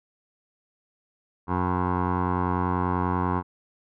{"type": "tone with low-pass filter", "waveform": "15% pulse", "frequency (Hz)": 90.2, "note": "F#2", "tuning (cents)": -44, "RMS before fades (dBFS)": -25, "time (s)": [1.47, 3.43], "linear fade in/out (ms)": 50, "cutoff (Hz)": 1100, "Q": 5.7, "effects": []}